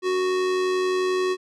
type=tone with amplitude modulation; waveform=square; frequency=370 Hz; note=F#4; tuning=in tune; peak=-20 dBFS; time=0.02-1.37 s; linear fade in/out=50 ms; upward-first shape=sine; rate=91.4 Hz; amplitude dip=30%; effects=low-pass 6000 Hz 12 dB/octave